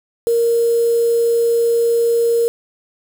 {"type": "tone with quantisation", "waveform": "sine", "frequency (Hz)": 466.2, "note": "A#4", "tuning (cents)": 0, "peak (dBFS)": -12, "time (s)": [0.27, 2.48], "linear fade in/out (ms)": 0, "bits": 5, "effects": []}